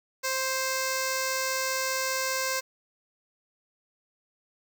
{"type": "tone with notch filter", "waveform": "5% pulse", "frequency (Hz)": 525, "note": "C5", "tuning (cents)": 6, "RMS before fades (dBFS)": -29, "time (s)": [0.23, 2.61], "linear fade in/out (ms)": 20, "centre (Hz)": 3300, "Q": 1.5, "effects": []}